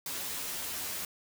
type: noise with comb filter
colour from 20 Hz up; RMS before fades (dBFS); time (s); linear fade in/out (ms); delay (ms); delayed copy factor
white; -37; 0.06-1.05; 2; 11; +0.75
effects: none